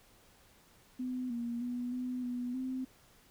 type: tone with pitch steps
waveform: sine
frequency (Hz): 252.9 / 236.4 / 244.8 / 251.1 / 245.7 / 258.9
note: B3 / A#3 / B3 / B3 / B3 / C4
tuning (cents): +41 / +24 / -15 / +29 / -9 / -18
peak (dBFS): -34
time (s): 0.99-2.85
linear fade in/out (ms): 10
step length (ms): 310
effects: pink hiss -63 dBFS RMS until 3.3 s